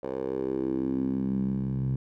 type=tone with band-pass filter sweep; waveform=10% pulse; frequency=66 Hz; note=C2; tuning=16 cents sharp; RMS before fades=-29 dBFS; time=0.03-1.96 s; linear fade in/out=5 ms; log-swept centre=550 to 130 Hz; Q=3.8; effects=none